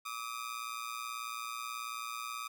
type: ring-modulated tone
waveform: sawtooth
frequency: 1216 Hz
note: D#6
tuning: 40 cents flat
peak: -32 dBFS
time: 0.05-2.48 s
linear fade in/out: 10 ms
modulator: 59.2 Hz
effects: 11-bit